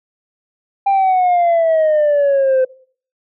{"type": "exponential sweep", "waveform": "sine", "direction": "down", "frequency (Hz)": [798, 513], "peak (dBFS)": -8, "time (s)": [0.86, 2.65], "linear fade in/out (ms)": 10, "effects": ["noise-tail reverb RT60 0.5 s tail -23 dB re dry", "tanh soft clip ceiling -9 dBFS"]}